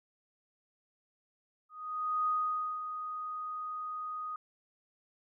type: tone with ADSR envelope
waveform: sine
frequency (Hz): 1244.5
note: D#6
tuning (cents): 0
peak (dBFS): -27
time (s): 1.69-4.36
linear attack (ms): 580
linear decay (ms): 530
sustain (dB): -9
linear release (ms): 3
effects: none